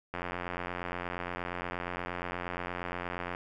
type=click train; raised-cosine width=0.5 ms; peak=-20 dBFS; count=285; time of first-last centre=0.14-3.349 s; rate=88.5 Hz; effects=none